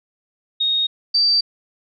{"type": "tone pair in turn", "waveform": "sine", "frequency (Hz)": [3729, 4651], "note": ["A#7", "D8"], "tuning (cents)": [0, -18], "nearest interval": "major third", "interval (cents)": 382, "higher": "second", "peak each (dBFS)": [-16, -13], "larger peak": "second", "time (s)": [[0.6, 0.87], [1.14, 1.41]], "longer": "neither", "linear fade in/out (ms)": 10, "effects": []}